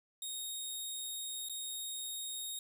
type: tone with dropouts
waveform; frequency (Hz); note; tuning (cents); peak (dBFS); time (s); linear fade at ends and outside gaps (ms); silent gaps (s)
15% pulse; 3729; A#7; 0; -32; 0.22-2.59; 2; 1.487-1.496
effects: 10-bit